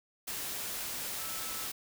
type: tone in noise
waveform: sine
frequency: 1313 Hz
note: E6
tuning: 7 cents flat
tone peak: -48 dBFS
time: 1.18-1.67 s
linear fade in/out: 10 ms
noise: white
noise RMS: -38 dBFS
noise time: 0.27-1.72 s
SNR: -13 dB
effects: none